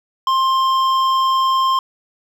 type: tone with hard clipping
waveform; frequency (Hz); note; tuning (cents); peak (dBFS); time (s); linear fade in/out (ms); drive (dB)
sine; 1055; C6; +14; -15; 0.27-1.79; 2; 9
effects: none